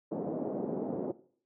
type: band-pass noise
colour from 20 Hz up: pink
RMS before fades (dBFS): -35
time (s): 0.11-1.12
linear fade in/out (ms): 10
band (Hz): 200 to 610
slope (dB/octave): 24
effects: noise-tail reverb RT60 0.5 s tail -17 dB re dry